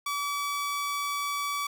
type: tone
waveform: sawtooth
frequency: 1146 Hz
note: D6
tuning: 43 cents flat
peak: -25 dBFS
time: 0.06-1.67 s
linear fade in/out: 5 ms
effects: none